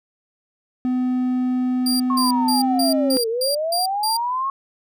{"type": "tone with pitch glide", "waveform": "triangle", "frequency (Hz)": [252.5, 267.2], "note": ["B3", "C4"], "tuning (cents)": [39, 36], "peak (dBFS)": -16, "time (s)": [0.85, 3.17], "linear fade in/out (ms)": 0, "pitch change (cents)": 97, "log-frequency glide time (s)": [2.51, 2.88]}
{"type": "tone bursts", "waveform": "sawtooth", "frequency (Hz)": 4758, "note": "D8", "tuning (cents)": 22, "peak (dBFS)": -18, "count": 8, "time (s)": [1.86, 4.17], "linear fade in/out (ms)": 5, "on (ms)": 140, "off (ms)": 170}
{"type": "linear two-way sweep", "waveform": "sine", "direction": "down then up", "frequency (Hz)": [1100, 440, 1100], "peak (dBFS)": -20, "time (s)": [2.1, 4.5], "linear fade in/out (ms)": 2, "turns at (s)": 3.28}
{"effects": []}